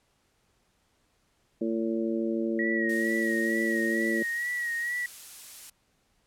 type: harmonic tone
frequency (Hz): 113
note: A2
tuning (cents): +47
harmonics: 2 / 3 / 4 / 5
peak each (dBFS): -30 / -29 / -36 / -36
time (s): 1.61-4.23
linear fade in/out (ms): 5
type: tone with vibrato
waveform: sine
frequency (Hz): 1909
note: A#6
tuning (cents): +41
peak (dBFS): -28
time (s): 2.59-5.06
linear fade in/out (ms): 2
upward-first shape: sine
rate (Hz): 2.2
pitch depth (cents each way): 45
type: noise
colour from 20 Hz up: blue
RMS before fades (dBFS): -42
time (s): 2.89-5.7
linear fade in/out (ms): 5
effects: pink hiss -70 dBFS RMS until 6.26 s + low-pass 11000 Hz 12 dB/octave